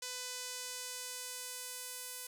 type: tone with band-pass filter sweep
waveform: sawtooth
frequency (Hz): 500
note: B4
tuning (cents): +21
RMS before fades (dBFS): -44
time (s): 0.02-2.27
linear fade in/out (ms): 5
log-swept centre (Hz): 6700 to 11000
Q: 1.1
effects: none